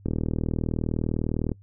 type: click train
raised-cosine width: 3 ms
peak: -13 dBFS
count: 59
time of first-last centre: 0.06-1.517 s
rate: 39.8 Hz
effects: noise-tail reverb RT60 0.1 s tail -23 dB re dry + added 99 Hz sine -48 dBFS peak until 1.62 s

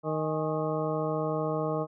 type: harmonic tone with a mistuned harmonic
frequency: 155.56 Hz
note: D#3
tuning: in tune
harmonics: 1 / 2 / 3 / 4 / 5 / 7 / 8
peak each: -33 / -35 / -32 / -33 / -38 / -38 / -41 dBFS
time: 0.03-1.87 s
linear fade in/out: 50 ms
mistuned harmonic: 5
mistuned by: +95 cents
effects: none

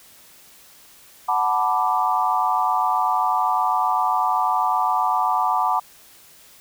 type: chord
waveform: sine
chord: B minor seventh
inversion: second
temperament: equal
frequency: 740 / 880 / 987.8 / 1174.7 Hz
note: F#5 / A5 / B5 / D6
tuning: 0 / 0 / 0 / 0 cents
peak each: -23 dBFS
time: 1.28-5.8 s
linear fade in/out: 10 ms
effects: white hiss -49 dBFS RMS until 6.6 s

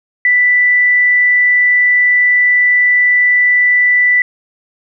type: tone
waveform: sine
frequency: 1978 Hz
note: B6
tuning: 2 cents sharp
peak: -7 dBFS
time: 0.25-4.22 s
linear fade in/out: 2 ms
effects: none

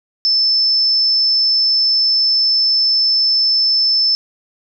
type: tone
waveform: sine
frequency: 5274 Hz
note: E8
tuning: in tune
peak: -11 dBFS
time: 0.25-4.15 s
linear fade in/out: 0 ms
effects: none

